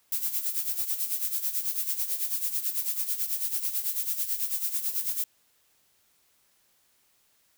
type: noise with tremolo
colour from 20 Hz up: violet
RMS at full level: -27 dBFS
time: 0.12-5.24 s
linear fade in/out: 2 ms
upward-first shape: sine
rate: 9.1 Hz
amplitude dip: 70%
effects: white hiss -67 dBFS RMS until 7.57 s